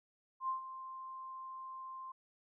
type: tone with ADSR envelope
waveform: sine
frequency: 1049 Hz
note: C6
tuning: 4 cents sharp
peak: -32 dBFS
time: 0.4-2.12 s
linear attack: 86 ms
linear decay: 120 ms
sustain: -12 dB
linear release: 6 ms
effects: none